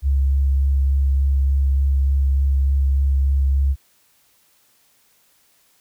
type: tone with vibrato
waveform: sine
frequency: 68.4 Hz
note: C#2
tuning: 23 cents flat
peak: -14 dBFS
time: 0.02-3.76 s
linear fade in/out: 50 ms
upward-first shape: sine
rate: 3.4 Hz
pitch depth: 13 cents each way
effects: white hiss -59 dBFS RMS until 5.8 s